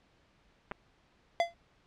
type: clicks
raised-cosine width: 0.5 ms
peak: -23 dBFS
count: 2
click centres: 0.713 / 0.718 s
type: tone with exponential decay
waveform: square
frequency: 683 Hz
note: F5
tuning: 39 cents flat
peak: -22 dBFS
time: 1.4-1.54 s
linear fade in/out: 1 ms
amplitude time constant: 29 ms
effects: pink hiss -67 dBFS RMS until 1.86 s + low-pass 4000 Hz 12 dB/octave